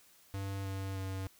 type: tone with pitch steps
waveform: square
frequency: 97.9 / 96.72 / 95.55 Hz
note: G2 / G2 / G2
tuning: -2 / -23 / -44 cents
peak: -37 dBFS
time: 0.34-1.27 s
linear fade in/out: 0 ms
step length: 310 ms
effects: white hiss -63 dBFS RMS until 1.39 s